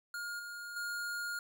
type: tone with level steps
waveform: square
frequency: 1421 Hz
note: F6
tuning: 30 cents sharp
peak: -39 / -43 / -37 dBFS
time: 0.14-1.39 s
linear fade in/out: 2 ms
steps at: 0.39 / 0.76 s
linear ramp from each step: 5 ms
effects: none